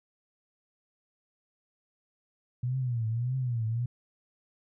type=tone with vibrato; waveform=sine; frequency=120.6 Hz; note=B2; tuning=41 cents flat; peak=-27 dBFS; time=2.63-3.86 s; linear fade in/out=5 ms; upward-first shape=triangle; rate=1.7 Hz; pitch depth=170 cents each way; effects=none